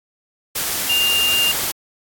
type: tone in noise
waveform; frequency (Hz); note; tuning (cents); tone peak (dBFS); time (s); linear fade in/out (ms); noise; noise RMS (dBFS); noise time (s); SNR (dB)
sine; 2800; F7; +4; -15; 0.89-1.52; 10; white; -22; 0.55-1.72; +4
effects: AAC 64 kbps